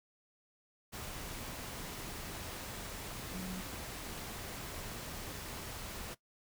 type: tone in noise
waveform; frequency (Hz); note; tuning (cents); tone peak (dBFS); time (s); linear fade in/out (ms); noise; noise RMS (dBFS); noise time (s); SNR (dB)
sine; 185; F#3; 0; -40; 3.33-3.62; 20; pink; -44; 0.92-6.15; +1
effects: noise-tail reverb RT60 0.1 s tail -18 dB re dry